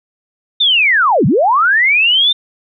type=linear two-way sweep; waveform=sine; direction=down then up; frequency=3671 to 112.7 to 3647 Hz; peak=-8 dBFS; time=0.6-2.33 s; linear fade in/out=10 ms; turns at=1.26 s; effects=none